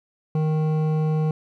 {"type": "tone with hard clipping", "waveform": "sine", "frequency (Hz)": 155.56, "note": "D#3", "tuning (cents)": 0, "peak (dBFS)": -21, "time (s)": [0.35, 1.31], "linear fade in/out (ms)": 2, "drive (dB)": 11, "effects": []}